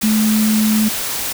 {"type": "tone in noise", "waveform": "sine", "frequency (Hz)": 216.2, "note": "A3", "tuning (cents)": -30, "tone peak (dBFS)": -12, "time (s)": [0.03, 0.89], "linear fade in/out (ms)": 10, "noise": "white", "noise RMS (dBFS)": -22, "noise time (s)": [0.01, 1.33], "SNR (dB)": 7, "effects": []}